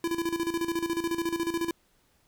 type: tone with tremolo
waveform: square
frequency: 336 Hz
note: E4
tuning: 33 cents sharp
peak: -26 dBFS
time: 0.04-1.71 s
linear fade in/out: 2 ms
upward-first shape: square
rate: 14 Hz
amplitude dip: 70%
effects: pink hiss -67 dBFS RMS until 2.27 s